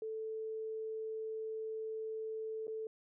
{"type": "tone with dropouts", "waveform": "sine", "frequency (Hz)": 440, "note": "A4", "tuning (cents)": 0, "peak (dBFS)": -38, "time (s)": [0.02, 2.87], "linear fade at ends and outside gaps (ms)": 2, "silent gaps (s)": [2.67, 2.679], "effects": []}